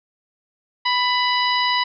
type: harmonic tone with a mistuned harmonic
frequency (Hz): 987.8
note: B5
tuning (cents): 0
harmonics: 1 / 2 / 3 / 4 / 5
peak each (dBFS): -20 / -23 / -25 / -26 / -27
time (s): 0.85-1.84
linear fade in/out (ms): 10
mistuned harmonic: 2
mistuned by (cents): +17
effects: none